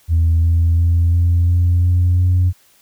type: tone with pitch steps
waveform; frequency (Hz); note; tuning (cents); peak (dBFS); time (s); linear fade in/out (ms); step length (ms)
sine; 82.41 / 83.66 / 84.92 / 86.21 / 87.51 / 88.84 / 90.18; E2 / E2 / F2 / F2 / F2 / F2 / F#2; 0 / +26 / -48 / -22 / +4 / +30 / -44; -9; 0.08-2.53; 50; 350
effects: tanh soft clip ceiling -8 dBFS + white hiss -53 dBFS RMS until 2.81 s